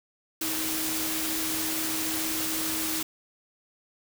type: tone in noise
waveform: sine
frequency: 317.3 Hz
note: D#4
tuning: 34 cents sharp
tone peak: -34 dBFS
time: 0.41-3.03 s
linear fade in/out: 5 ms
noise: white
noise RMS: -30 dBFS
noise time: 0.41-3.03 s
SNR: -7 dB
effects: none